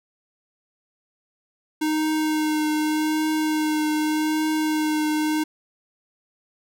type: tone with vibrato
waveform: square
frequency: 308.6 Hz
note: D#4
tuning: 14 cents flat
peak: -21 dBFS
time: 1.81-5.44 s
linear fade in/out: 10 ms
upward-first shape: triangle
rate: 0.84 Hz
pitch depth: 18 cents each way
effects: none